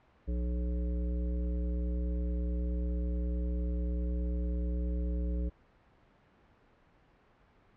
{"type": "harmonic tone with a mistuned harmonic", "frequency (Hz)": 60.7, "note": "B1", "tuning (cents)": -29, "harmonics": [1, 3, 5, 7, 9], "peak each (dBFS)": [-30, -40, -44, -47, -49], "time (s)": [0.27, 5.5], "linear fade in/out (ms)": 20, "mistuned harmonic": 3, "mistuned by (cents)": -45, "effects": ["pink hiss -64 dBFS RMS until 7.76 s", "low-pass 2000 Hz 12 dB/octave"]}